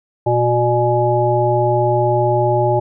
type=harmonic tone with a mistuned harmonic; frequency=120 Hz; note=B2; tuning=49 cents flat; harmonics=1 / 3 / 5 / 7; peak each=-18 / -18 / -18 / -18 dBFS; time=0.26-2.8 s; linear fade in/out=10 ms; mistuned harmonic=3; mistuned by=+22 cents; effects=none

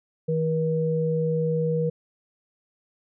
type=tone pair together; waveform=sine; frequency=160 / 479.8 Hz; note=D#3 / A#4; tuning=+49 / +50 cents; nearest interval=octave + perfect fifth; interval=1901 cents; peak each=-24 dBFS; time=0.28-1.9 s; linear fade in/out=10 ms; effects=none

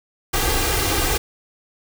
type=noise with comb filter; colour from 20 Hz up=pink; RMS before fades=-20 dBFS; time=0.33-1.18 s; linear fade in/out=10 ms; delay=2.5 ms; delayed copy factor=+0.85; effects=none

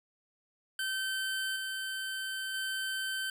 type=tone with level steps; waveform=25% pulse; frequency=1544 Hz; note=G6; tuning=27 cents flat; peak=-28 / -31 / -29 dBFS; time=0.79-3.3 s; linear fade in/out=2 ms; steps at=1.56 / 2.54 s; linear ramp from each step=2 ms; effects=none

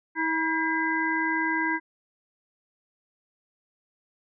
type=harmonic tone with a mistuned harmonic; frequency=321.4 Hz; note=E4; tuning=44 cents flat; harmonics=1 / 3 / 5 / 6; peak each=-29 / -29 / -28 / -30 dBFS; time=0.15-1.8 s; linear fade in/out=50 ms; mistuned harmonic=6; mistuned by=+78 cents; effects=none

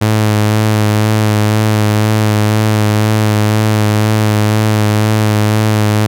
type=tone with vibrato; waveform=sawtooth; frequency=107 Hz; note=A2; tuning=48 cents flat; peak=-5 dBFS; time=0.01-6.07 s; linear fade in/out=10 ms; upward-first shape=sine; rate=2 Hz; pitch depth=23 cents each way; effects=none

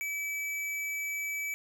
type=tone; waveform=square; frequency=2299 Hz; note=D7; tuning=37 cents flat; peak=-33 dBFS; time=0.01-1.54 s; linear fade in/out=0 ms; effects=none

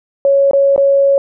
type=tone with dropouts; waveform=sine; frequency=554.4 Hz; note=C#5; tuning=in tune; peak=-7 dBFS; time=0.25-1.18 s; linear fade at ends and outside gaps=1 ms; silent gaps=0.511-0.533 / 0.762-0.778 s; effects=none

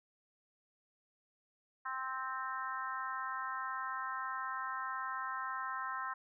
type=harmonic tone; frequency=261.6 Hz; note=C4; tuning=in tune; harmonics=3 / 4 / 5 / 6 / 7; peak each=-49 / -40 / -42 / -45 / -47 dBFS; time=1.85-6.14 s; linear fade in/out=10 ms; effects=none

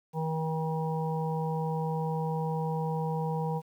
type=harmonic tone; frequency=159.6 Hz; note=D#3; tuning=44 cents sharp; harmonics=1 / 3 / 5 / 6; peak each=-30 / -35 / -37 / -38 dBFS; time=0.13-3.62 s; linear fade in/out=50 ms; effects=10-bit

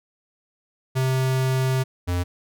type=tone pair in turn; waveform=square; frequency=130.81 / 88.5 Hz; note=C3 / F2; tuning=0 / +23 cents; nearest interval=perfect fifth; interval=677 cents; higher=first; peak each=-20 / -22 dBFS; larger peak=first; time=0.95-1.84 / 2.07-2.24 s; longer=first; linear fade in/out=20 ms; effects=none

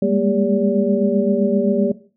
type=tone cluster; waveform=sine; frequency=198.1 / 205.9 / 233 / 401.2 / 574 Hz; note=G3 / G#3 / A#3 / G4 / D5; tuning=+18 / -15 / -1 / +40 / -40 cents; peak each=-21 dBFS; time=0.02-1.92 s; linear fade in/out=5 ms; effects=noise-tail reverb RT60 0.4 s tail -17 dB re dry

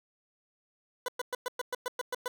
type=tone bursts; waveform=20% pulse; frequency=497.9 Hz; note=B4; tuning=14 cents sharp; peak=-26 dBFS; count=10; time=1.06-2.28 s; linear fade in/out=2 ms; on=23 ms; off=110 ms; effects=none

